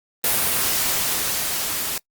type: noise with level ramp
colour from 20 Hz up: white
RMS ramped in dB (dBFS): -19 to -26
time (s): 0.24-1.98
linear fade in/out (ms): 2
effects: noise-tail reverb RT60 0.1 s tail -25 dB re dry + Opus 32 kbps